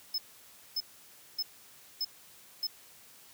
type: tone bursts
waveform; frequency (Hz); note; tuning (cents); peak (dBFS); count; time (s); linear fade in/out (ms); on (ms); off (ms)
square; 5200; E8; -24; -30; 5; 0.14-2.67; 5; 42; 580
effects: white hiss -56 dBFS RMS until 3.33 s + high-pass 60 Hz 12 dB/octave